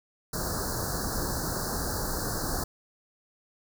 pink band-stop noise, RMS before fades -31 dBFS, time 0.33-2.64 s, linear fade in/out 5 ms, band 1700 to 4200 Hz, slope 96 dB/octave, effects none

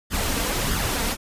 pink noise with flanger, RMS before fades -24 dBFS, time 0.1-1.17 s, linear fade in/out 50 ms, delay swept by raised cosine 0.6 to 4.4 ms, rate 1.6 Hz, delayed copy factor +0.55, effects resampled to 32000 Hz

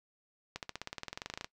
accelerating click train, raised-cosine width 0.2 ms, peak -21 dBFS, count 19, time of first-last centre 0.56-1.445 s, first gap 68 ms, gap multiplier 0.96, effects noise-tail reverb RT60 0.1 s tail -19 dB re dry

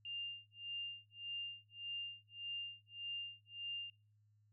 sine tone with tremolo, 2800 Hz, F7, 4 cents sharp, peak -40 dBFS, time 0.05-3.9 s, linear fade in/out 2 ms, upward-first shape sine, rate 1.7 Hz, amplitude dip 100%, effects noise-tail reverb RT60 0.4 s tail -25 dB re dry + added 105 Hz sine -69 dBFS peak until 4.52 s

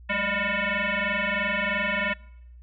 sine tone with frequency modulation, 190 Hz, F#3, 46 cents sharp, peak -23 dBFS, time 0.09-2.14 s, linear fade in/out 10 ms, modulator 403 Hz, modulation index 6.2, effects noise-tail reverb RT60 0.8 s tail -25 dB re dry + added 60 Hz sine -44 dBFS peak until 2.62 s

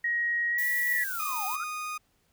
sine tone with pitch glide, 1889 to 1941 Hz, A#6 to B6, +22 to -31 cents, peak -25 dBFS, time 0.04-1.04 s, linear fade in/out 5 ms, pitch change +47 cents, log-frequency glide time 0.51-0.64 s
violet noise, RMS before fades -36 dBFS, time 0.58-1.56 s, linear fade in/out 5 ms
sine linear two-way sweep, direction down then up, 1975.5 to 740 to 1459 Hz, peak -33 dBFS, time 0.89-1.64 s, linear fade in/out 5 ms, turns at 1.46 s
30% pulse tone, 1236 Hz, D#6, 12 cents flat, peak -30 dBFS, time 1.19-1.98 s, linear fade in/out 10 ms
effects pink hiss -70 dBFS RMS until 2.32 s

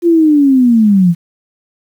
sine linear sweep, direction down, 349.2 to 164.81 Hz, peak -5 dBFS, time 0.02-1.15 s, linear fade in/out 50 ms, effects 7-bit

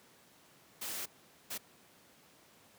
white noise bursts at uneven times, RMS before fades -40 dBFS, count 2, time 0.81-1.06 / 1.5-1.58 s, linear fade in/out 10 ms, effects pink hiss -62 dBFS RMS until 2.78 s + high-pass 150 Hz 12 dB/octave

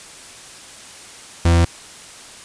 40% pulse tone, 84.8 Hz, E2, 50 cents sharp, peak -10 dBFS, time 1.45-1.65 s, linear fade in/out 5 ms, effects white hiss -39 dBFS RMS until 2.44 s + resampled to 22050 Hz

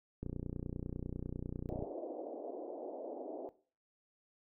click train, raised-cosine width 3 ms, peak -27 dBFS, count 49, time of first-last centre 0.23-1.825 s, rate 30.1 Hz
white band-pass noise, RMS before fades -44 dBFS, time 1.69-3.49 s, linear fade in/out 0 ms, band 280 to 690 Hz, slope 48 dB/octave
effects noise-tail reverb RT60 0.4 s tail -17 dB re dry

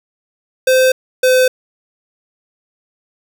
square tone pair in turn, 517 / 511.4 Hz, C5 / C5, -21 / -40 cents, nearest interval unison, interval 19 cents, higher first, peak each -9 dBFS, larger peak neither, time 0.67-0.92 / 1.23-1.48 s, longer neither, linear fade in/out 5 ms, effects none

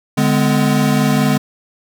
square chord, G# diminished, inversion second, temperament equal with one note detuned, 146.83 / 207.7 / 252.6 Hz, D3 / G#3 / B3, 0 / 0 / +39 cents, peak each -17 dBFS, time 0.17-1.38 s, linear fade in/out 10 ms, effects none

